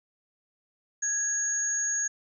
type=tone pair together; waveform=sine; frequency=1661.2 / 6624 Hz; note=G#6 / G#8; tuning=0 / -5 cents; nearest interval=2 octaves; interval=2395 cents; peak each=-34 / -26 dBFS; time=1.02-2.08 s; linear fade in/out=10 ms; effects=none